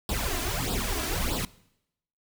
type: noise with flanger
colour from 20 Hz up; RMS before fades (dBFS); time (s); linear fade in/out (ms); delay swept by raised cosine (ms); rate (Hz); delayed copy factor
pink; -29; 0.09-1.45; 2; 0.23 to 3.03; 1.6; +0.8
effects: noise-tail reverb RT60 0.8 s tail -21 dB re dry